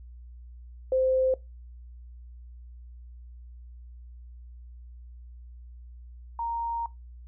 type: tone pair in turn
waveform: sine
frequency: 520 / 930.3 Hz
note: C5 / A#5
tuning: -11 / -4 cents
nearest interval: minor seventh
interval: 1007 cents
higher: second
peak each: -21 / -28 dBFS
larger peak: first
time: 0.92-1.34 / 6.39-6.86 s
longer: second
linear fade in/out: 2 ms
effects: noise-tail reverb RT60 0.2 s tail -20 dB re dry + added 60 Hz sine -43 dBFS peak until 7.27 s